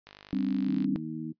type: click train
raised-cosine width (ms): 0.2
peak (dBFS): -29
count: 40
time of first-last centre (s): 0.07-0.844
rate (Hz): 50.4
type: chord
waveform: sine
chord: G suspended fourth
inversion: none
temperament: equal with one note detuned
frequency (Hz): 196 / 261.6 / 288.3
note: G3 / C4 / D4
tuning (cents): 0 / 0 / -32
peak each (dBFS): -30 / -29 / -31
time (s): 0.33-0.96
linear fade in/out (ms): 0
type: harmonic tone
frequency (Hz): 79.1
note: D#2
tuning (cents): +29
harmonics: 2 / 3 / 4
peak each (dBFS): -39 / -37 / -37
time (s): 0.66-1.33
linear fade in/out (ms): 20
effects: noise-tail reverb RT60 0.1 s tail -19 dB re dry + resampled to 11025 Hz